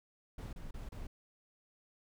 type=noise bursts; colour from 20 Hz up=brown; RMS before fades=-44 dBFS; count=4; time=0.38-1.07 s; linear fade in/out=5 ms; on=150 ms; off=30 ms; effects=none